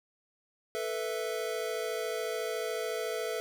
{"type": "chord", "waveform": "square", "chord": "A suspended second", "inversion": "none", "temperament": "equal", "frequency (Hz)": [440, 493.9, 659.3], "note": ["A4", "B4", "E5"], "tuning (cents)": [0, 0, 0], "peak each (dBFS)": [-36, -38, -38], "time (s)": [0.75, 3.4], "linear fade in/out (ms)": 0, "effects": []}